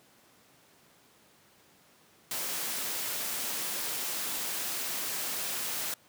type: noise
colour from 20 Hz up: white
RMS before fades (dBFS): -34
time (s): 2.31-5.94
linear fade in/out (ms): 2
effects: pink hiss -61 dBFS RMS until 6.08 s + high-pass 150 Hz 12 dB/octave